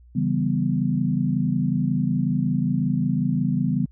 sine chord, C# half-diminished seventh, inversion none, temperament equal with one note detuned, 139.39 / 164.81 / 196 / 246.9 Hz, C#3 / E3 / G3 / B3, +10 / 0 / 0 / 0 cents, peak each -25 dBFS, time 0.15-3.86 s, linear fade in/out 10 ms, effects added 60 Hz sine -47 dBFS peak until 3.91 s

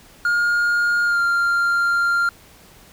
triangle tone with pitch glide, 1420 to 1392.4 Hz, F6 to F6, +28 to -6 cents, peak -14 dBFS, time 0.25-2.29 s, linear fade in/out 2 ms, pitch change -34 cents, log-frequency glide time 1.05-1.2 s, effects pink hiss -48 dBFS RMS until 2.92 s

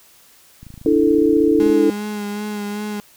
click train, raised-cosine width 5 ms, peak -26 dBFS, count 30, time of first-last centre 0.63-1.7 s, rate 27.1 Hz
sine chord, D suspended second, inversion none, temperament equal, 293.7 / 329.6 / 440 Hz, D4 / E4 / A4, 0 / 0 / 0 cents, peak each -16 / -16 / -16 dBFS, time 0.86-1.9 s, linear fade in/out 2 ms
35% pulse tone with vibrato, 207.7 Hz, G#3, in tune, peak -22 dBFS, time 1.6-3 s, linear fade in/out 0 ms, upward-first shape sine, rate 2.6 Hz, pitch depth 26 cents each way
effects white hiss -50 dBFS RMS until 3.16 s

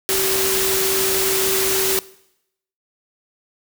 sine tone in noise, 383.6 Hz, G4, 37 cents flat, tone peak -22 dBFS, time 0.09-1.99 s, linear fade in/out 0 ms, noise white, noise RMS -20 dBFS, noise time 0.09-1.99 s, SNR -5 dB, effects noise-tail reverb RT60 0.8 s tail -20 dB re dry

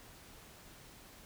silence, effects pink hiss -56 dBFS RMS until 1.25 s

